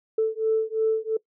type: beating tone pair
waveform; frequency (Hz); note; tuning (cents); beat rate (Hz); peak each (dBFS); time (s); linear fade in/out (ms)
sine; 440 / 442.9; A4 / A4; 0 / +11; 2.9; -23; 0.18-1.17; 5
effects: noise-tail reverb RT60 0.1 s tail -22 dB re dry + tanh soft clip ceiling -13 dBFS